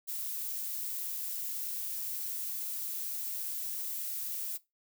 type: noise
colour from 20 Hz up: violet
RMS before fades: -37 dBFS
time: 0.07-4.58 s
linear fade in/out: 20 ms
effects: noise-tail reverb RT60 0.2 s tail -18 dB re dry